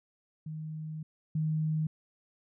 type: tone pair in turn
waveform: sine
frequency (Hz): 156.1 / 156.1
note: D#3 / D#3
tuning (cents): +6 / +6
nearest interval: unison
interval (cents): 0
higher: neither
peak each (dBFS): -36 / -27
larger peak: second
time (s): 0.46-1.03 / 1.35-1.87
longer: first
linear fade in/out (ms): 5
effects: none